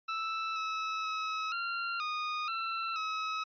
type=tone with pitch steps; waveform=sawtooth; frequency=1319 / 1299 / 1287 / 1381 / 1233 / 1341 / 1283 Hz; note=E6 / E6 / E6 / F6 / D#6 / E6 / E6; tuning=+1 / -26 / -42 / -20 / -16 / +29 / -47 cents; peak=-29 dBFS; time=0.08-3.44 s; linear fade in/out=10 ms; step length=480 ms; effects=resampled to 11025 Hz